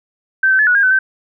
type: tone with pitch steps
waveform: sine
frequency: 1552 / 1538 / 1720 / 1466 / 1620 / 1514 / 1549 Hz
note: G6 / G6 / A6 / F#6 / G#6 / F#6 / G6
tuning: -18 / -33 / -40 / -16 / -43 / +39 / -21 cents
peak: -9 dBFS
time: 0.43-0.99 s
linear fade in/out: 5 ms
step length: 80 ms
effects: none